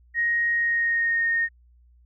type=tone with pitch glide; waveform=sine; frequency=1875 to 1846 Hz; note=A#6 to A#6; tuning=+10 to -17 cents; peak=-20 dBFS; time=0.14-1.49 s; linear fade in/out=50 ms; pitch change=-27 cents; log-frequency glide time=0.52-1.27 s; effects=added 60 Hz sine -53 dBFS peak until 2.05 s